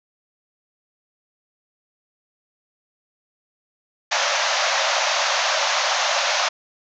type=band-pass noise; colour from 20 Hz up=pink; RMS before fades=-21 dBFS; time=4.11-6.49 s; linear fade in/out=10 ms; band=550 to 6700 Hz; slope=96 dB/octave; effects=none